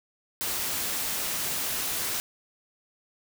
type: noise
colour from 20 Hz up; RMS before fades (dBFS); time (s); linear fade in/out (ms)
white; -30; 0.41-2.2; 0
effects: none